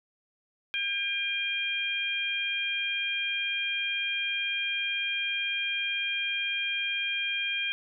harmonic tone, 802 Hz, G5, 39 cents sharp, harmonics 2 / 3 / 4, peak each -36 / -30 / -32 dBFS, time 0.74-7.72 s, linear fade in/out 0 ms, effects none

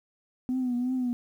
sine tone with vibrato, 250.3 Hz, B3, 23 cents sharp, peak -24 dBFS, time 0.49-1.13 s, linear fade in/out 0 ms, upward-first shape triangle, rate 2.8 Hz, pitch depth 70 cents each way, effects tanh soft clip ceiling -22 dBFS + 10-bit

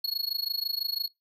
square tone with amplitude modulation, 4336 Hz, C#8, 39 cents flat, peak -25 dBFS, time 0.04-1.08 s, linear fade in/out 5 ms, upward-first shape sine, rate 26 Hz, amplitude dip 95%, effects noise-tail reverb RT60 0.2 s tail -25 dB re dry

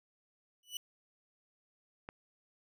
sawtooth tone with exponential growth, 2960 Hz, F#7, in tune, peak -31 dBFS, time 0.63-0.77 s, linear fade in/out 2 ms, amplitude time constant 30 ms
click, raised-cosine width 0.5 ms, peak -28 dBFS, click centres 2.089 s
effects none

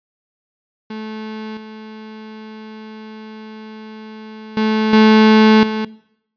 35% pulse tone with level steps, 217.4 Hz, A3, 21 cents flat, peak -24 / -30 / -12 / -5 / -16 dBFS, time 0.9-5.85 s, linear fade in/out 5 ms, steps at 1.57 / 4.57 / 4.93 / 5.63 s, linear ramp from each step 2 ms, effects noise-tail reverb RT60 0.7 s tail -19 dB re dry + resampled to 11025 Hz

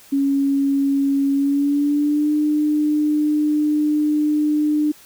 sine tone with pitch glide, 277.2 to 300.5 Hz, C#4 to D4, 0 to +40 cents, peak -15 dBFS, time 0.12-4.92 s, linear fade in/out 10 ms, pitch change +140 cents, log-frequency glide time 1.33-2.33 s, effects white hiss -47 dBFS RMS until 5.05 s

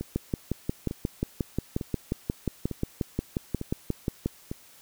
two click trains, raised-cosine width 3 ms, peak -13 / -19 dBFS, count 24 / 6, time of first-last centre 0.16-4.26 / 0.01-4.515 s, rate 5.61 / 1.11 Hz, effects white hiss -54 dBFS RMS until 4.81 s

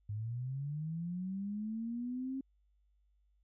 sine linear sweep, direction up, 101.4 to 270 Hz, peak -36 dBFS, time 0.09-2.41 s, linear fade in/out 5 ms, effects added 50 Hz sine -69 dBFS peak until 3.43 s

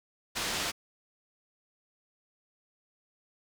white low-pass noise, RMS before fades -33 dBFS, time 0.35-0.72 s, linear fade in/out 20 ms, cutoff 5500 Hz, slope 12 dB/octave, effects none

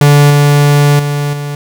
45% pulse tone with level steps, 144.9 Hz, D3, 23 cents flat, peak -3 / -5 / -12 / -17 dBFS, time 0.01-1.55 s, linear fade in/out 2 ms, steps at 0.3 / 0.99 / 1.33 s, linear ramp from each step 5 ms, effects none

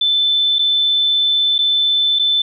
sine tone with dropouts, 3524 Hz, A7, 2 cents sharp, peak -12 dBFS, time 0.01-2.42 s, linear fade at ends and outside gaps 5 ms, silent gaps 0.586-0.591 / 1.582-1.588 / 2.189-2.194 s, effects none

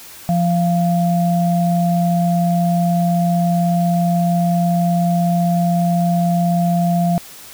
sine tone pair together, 172.88 / 691 Hz, F3 / F5, -17 / -19 cents, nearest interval 2 octaves, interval 2398 cents, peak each -14 / -19 dBFS, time 0.29-7.18 s, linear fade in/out 0 ms, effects white hiss -38 dBFS RMS until 7.53 s

